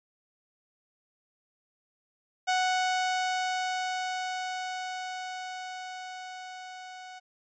sawtooth tone with level ramp, 740 Hz, F#5, in tune, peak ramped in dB -20 to -39 dBFS, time 2.47-7.2 s, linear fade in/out 20 ms, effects resampled to 16000 Hz

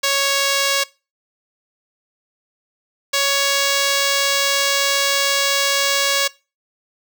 5% pulse tone pair in turn, 554.4 / 557.1 Hz, C#5 / C#5, 0 / +9 cents, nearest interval unison, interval 9 cents, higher second, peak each -4 dBFS, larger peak neither, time 0.03-0.84 / 3.13-6.28 s, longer second, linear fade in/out 10 ms, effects noise-tail reverb RT60 0.3 s tail -22 dB re dry

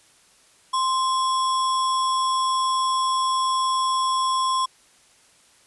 sine tone with sample-and-hold, 1046.5 Hz, C6, in tune, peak -19 dBFS, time 0.73-4.66 s, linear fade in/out 10 ms, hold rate 4410 Hz, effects white hiss -56 dBFS RMS until 5.66 s + resampled to 24000 Hz

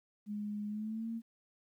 sine tone with pitch glide, 208.1 to 228.2 Hz, G#3 to A#3, +4 to -37 cents, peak -36 dBFS, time 0.26-1.22 s, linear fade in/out 50 ms, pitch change +159 cents, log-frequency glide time 0.68-1.09 s, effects 12-bit

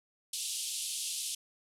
white band-pass noise, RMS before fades -37 dBFS, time 0.33-1.35 s, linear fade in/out 5 ms, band 2800 to 11000 Hz, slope 48 dB/octave, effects none

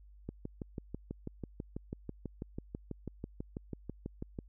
click train, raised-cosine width 3 ms, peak -26 dBFS, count 26, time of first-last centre 0.29-4.388 s, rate 6.1 Hz, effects added 50 Hz sine -54 dBFS peak until 4.48 s

